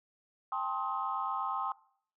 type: chord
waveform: sine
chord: A half-diminished seventh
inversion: third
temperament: just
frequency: 792 / 880 / 1056 / 1267.2 Hz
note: G5 / A5 / C6 / Eb6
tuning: +18 / 0 / +16 / +31 cents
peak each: -37 / -40 / -35 / -36 dBFS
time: 0.52-1.72 s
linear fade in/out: 2 ms
effects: noise-tail reverb RT60 0.6 s tail -21 dB re dry + tanh soft clip ceiling -21 dBFS